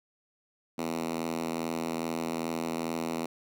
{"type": "tone with high-pass filter", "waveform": "5% pulse", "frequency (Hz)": 82.41, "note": "E2", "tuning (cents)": 0, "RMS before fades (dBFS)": -33, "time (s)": [0.78, 3.26], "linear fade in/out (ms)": 5, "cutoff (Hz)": 230, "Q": 2.4, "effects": []}